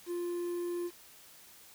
triangle tone with quantisation, 349.2 Hz, F4, in tune, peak -31 dBFS, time 0.06-0.91 s, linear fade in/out 50 ms, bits 9, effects white hiss -56 dBFS RMS until 1.74 s

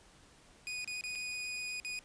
sawtooth tone with dropouts, 2477 Hz, D#7, 8 cents flat, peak -34 dBFS, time 0.67-1.99 s, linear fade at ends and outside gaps 0 ms, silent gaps 0.845-0.876 / 1.01-1.038 / 1.152-1.156 / 1.8-1.848 s, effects pink hiss -61 dBFS RMS until 2.04 s + resampled to 22050 Hz

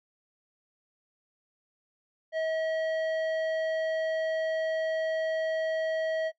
sine tone with hard clipping, 640 Hz, D#5, 49 cents sharp, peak -29 dBFS, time 2.32-6.32 s, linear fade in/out 50 ms, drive 16 dB, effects noise-tail reverb RT60 0.1 s tail -20 dB re dry + low-pass 3000 Hz 12 dB/octave

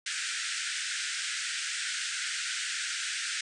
pink band-pass noise, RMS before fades -34 dBFS, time 0.06-3.41 s, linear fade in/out 5 ms, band 1400 to 9100 Hz, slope 96 dB/octave, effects none

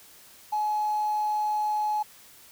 triangle tone with hard clipping, 847 Hz, G#5, 34 cents sharp, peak -24 dBFS, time 0.52-2.03 s, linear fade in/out 10 ms, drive 3 dB, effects white hiss -52 dBFS RMS until 2.51 s

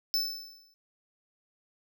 square tone with exponential decay, 5274 Hz, E8, in tune, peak -24 dBFS, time 0.14-0.74 s, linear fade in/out 0 ms, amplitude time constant 130 ms, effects none

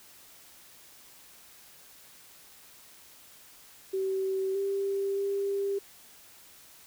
sine tone with pitch steps, 383 / 394.1 / 397.3 Hz, G4 / G4 / G4, -40 / +9 / +23 cents, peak -27 dBFS, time 3.93-5.79 s, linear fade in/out 10 ms, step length 620 ms, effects white hiss -54 dBFS RMS until 6.86 s

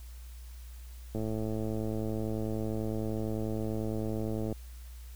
click train, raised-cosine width 2 ms, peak -22 dBFS, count 369, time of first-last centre 1.15-4.526 s, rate 109 Hz, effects added 60 Hz sine -43 dBFS peak until 5.15 s + white hiss -58 dBFS RMS until 5.15 s

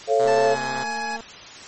sine chord, A augmented, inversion none, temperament just, 440 / 550 / 687.5 Hz, A4 / C#5 / E#5, 0 / -14 / -27 cents, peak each -19 / -21 / -20 dBFS, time 0.07-0.57 s, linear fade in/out 50 ms
5% pulse tone, 130.81 Hz, C3, in tune, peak -19 dBFS, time 0.19-0.84 s, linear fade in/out 10 ms
click train, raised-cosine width 1 ms, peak -25 dBFS, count 218, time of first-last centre 0.25-1.206 s, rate 227 Hz
25% pulse tone with pitch glide, 880 to 838.8 Hz, A5 to G#5, 0 to +17 cents, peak -22 dBFS, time 0.27-1.17 s, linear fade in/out 10 ms, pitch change -83 cents, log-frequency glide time 0.44-0.59 s
effects white hiss -40 dBFS RMS until 1.67 s + MP3 32 kbps

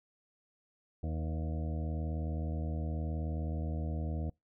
harmonic tone with a mistuned harmonic, 79.1 Hz, D#2, 29 cents sharp, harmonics 1 / 2 / 3 / 4 / 6 / 7 / 8 / 9, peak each -34 / -40 / -44 / -46 / -50 / -51 / -52 / -53 dBFS, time 1.03-4.3 s, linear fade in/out 5 ms, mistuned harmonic 8, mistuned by +22 cents, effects noise-tail reverb RT60 0.2 s tail -26 dB re dry

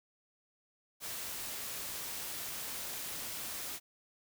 white noise, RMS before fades -41 dBFS, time 1-3.8 s, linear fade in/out 50 ms, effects none

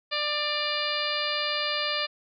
harmonic tone with a mistuned harmonic, 594 Hz, D5, 20 cents sharp, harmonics 1 / 2 / 3 / 4 / 5 / 6 / 7 / 8, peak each -34 / -34 / -34 / -34 / -34 / -34 / -34 / -34 dBFS, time 0.11-2.07 s, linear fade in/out 20 ms, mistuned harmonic 5, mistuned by -51 cents, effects none

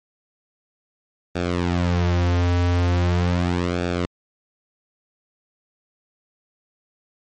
sawtooth tone with flanger, 88 Hz, F2, 14 cents sharp, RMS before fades -20 dBFS, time 1.35-4.06 s, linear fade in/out 10 ms, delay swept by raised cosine 0.98 to 5.68 ms, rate 0.4 Hz, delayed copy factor -0.85, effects low-pass 5000 Hz 12 dB/octave + MP3 48 kbps

